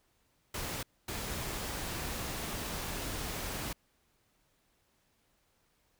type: noise bursts at uneven times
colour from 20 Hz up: pink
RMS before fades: -38 dBFS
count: 2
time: 0.54-0.83 / 1.08-3.73 s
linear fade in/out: 5 ms
effects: pink hiss -73 dBFS RMS until 5.99 s